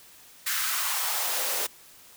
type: noise with high-pass filter sweep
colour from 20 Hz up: white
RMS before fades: -28 dBFS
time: 0.46-1.67 s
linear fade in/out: 10 ms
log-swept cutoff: 1700 to 440 Hz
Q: 2.2
effects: white hiss -52 dBFS RMS until 2.16 s